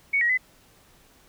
sine tone with pitch steps, 2227 / 1899 / 2016 Hz, C#7 / A#6 / B6, +7 / +32 / +35 cents, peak -19 dBFS, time 0.13-0.376 s, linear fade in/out 10 ms, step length 82 ms, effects pink hiss -57 dBFS RMS until 1.28 s

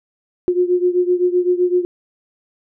sine beating tone pair, 356.3 / 364.1 Hz, F4 / F#4, +35 / -28 cents, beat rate 7.8 Hz, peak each -15 / -18 dBFS, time 0.48-1.85 s, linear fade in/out 0 ms, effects none

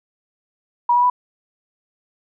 sine tone with pitch steps, 962 / 975.4 / 989 Hz, B5 / B5 / B5, -46 / -22 / +2 cents, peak -12 dBFS, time 0.89-1.1 s, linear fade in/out 5 ms, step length 70 ms, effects none

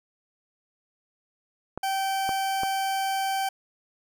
clicks, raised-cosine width 1 ms, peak -18 dBFS, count 3, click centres 1.776 / 2.292 / 2.634 s
40% pulse tone, 775 Hz, G5, 20 cents flat, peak -24 dBFS, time 1.83-3.49 s, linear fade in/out 5 ms
effects none

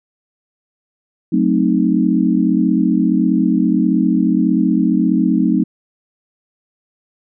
sine chord, F# diminished seventh, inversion none, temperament equal, 185 / 220 / 261.6 / 311.1 Hz, F#3 / A3 / C4 / Eb4, 0 / 0 / 0 / 0 cents, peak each -17 dBFS, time 1.32-5.64 s, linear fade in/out 10 ms, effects none

